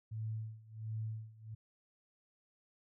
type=tone with tremolo; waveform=sine; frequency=110 Hz; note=A2; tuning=in tune; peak=-36 dBFS; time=0.11-1.55 s; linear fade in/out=10 ms; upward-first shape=sine; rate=1.4 Hz; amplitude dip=90%; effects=none

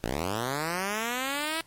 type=linear sweep; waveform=5% pulse; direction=up; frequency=51.91 to 330 Hz; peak=-17 dBFS; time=0.04-1.61 s; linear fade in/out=0 ms; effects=pink hiss -59 dBFS RMS until 1.66 s + MP3 64 kbps

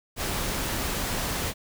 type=noise; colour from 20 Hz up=pink; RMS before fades=-29 dBFS; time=0.16-1.54 s; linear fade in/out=50 ms; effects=none

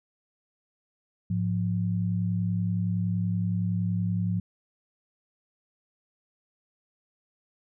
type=tone pair together; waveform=sine; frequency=106.13 / 176.8 Hz; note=G#2 / F3; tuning=+38 / +22 cents; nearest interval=major sixth; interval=884 cents; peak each=-27 dBFS; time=1.3-4.4 s; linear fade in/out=5 ms; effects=none

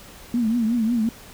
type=tone with vibrato; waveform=sine; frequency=230 Hz; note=A#3; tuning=23 cents flat; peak=-18 dBFS; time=0.34-1.09 s; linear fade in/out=2 ms; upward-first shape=triangle; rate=5.5 Hz; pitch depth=130 cents each way; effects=pink hiss -44 dBFS RMS until 1.33 s

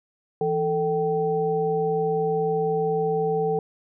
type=tone cluster; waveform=sine; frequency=165.1 / 443 / 773 Hz; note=E3 / A4 / G5; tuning=+3 / +12 / -24 cents; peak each=-29 / -22 / -28 dBFS; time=0.41-3.59 s; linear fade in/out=2 ms; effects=none

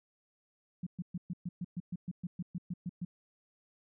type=tone bursts; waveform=sine; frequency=176.9 Hz; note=F3; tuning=23 cents sharp; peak=-34 dBFS; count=15; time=0.83-3.05 s; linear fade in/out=5 ms; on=36 ms; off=120 ms; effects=none

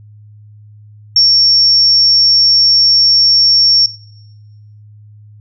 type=tone; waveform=sine; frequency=5480 Hz; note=F8; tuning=34 cents flat; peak=-5 dBFS; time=1.16-3.86 s; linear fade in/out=2 ms; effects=noise-tail reverb RT60 1.0 s tail -22 dB re dry + added 105 Hz sine -36 dBFS peak until 5.4 s

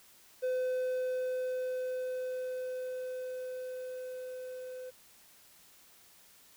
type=tone with level ramp; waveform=triangle; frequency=509 Hz; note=C5; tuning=48 cents flat; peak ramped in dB=-27 to -39 dBFS; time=0.42-4.91 s; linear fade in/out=20 ms; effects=white hiss -60 dBFS RMS until 6.56 s

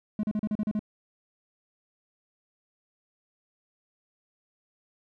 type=tone bursts; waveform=triangle; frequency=211.9 Hz; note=G#3; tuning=35 cents sharp; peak=-23 dBFS; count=8; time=0.19-0.793 s; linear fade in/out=2 ms; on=43 ms; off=37 ms; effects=none

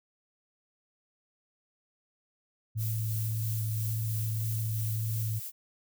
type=tone with vibrato; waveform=sine; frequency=110 Hz; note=A2; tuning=in tune; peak=-29 dBFS; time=2.75-5.4 s; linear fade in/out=20 ms; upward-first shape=square; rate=1.8 Hz; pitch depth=8 cents each way
type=noise with tremolo; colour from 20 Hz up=violet; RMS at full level=-38 dBFS; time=2.77-5.52 s; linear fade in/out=50 ms; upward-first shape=sine; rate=3 Hz; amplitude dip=30%
effects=none

